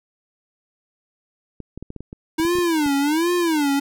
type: clicks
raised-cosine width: 3 ms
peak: -21 dBFS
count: 12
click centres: 1.603 / 1.776 / 1.826 / 1.904 / 1.963 / 2.006 / 2.129 / 2.399 / 2.451 / 2.554 / 2.586 / 2.862 s
type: tone with vibrato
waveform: square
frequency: 313.9 Hz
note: D#4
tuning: 15 cents sharp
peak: -18 dBFS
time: 2.38-3.8 s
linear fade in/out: 10 ms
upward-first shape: sine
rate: 1.3 Hz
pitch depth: 210 cents each way
effects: none